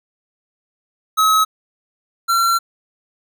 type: tone pair in turn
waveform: square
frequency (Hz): 1282 / 1361.7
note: E6 / F6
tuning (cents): -49 / -44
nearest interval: minor second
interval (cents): 105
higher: second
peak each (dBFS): -12 / -14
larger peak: first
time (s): 1.17-1.45 / 2.28-2.59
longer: second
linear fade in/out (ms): 20
effects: none